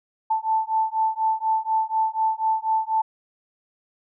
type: beating tone pair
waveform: sine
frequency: 880 / 884.1 Hz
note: A5 / A5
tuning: 0 / +8 cents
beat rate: 4.1 Hz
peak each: -23 dBFS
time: 0.3-3.02 s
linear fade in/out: 10 ms
effects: none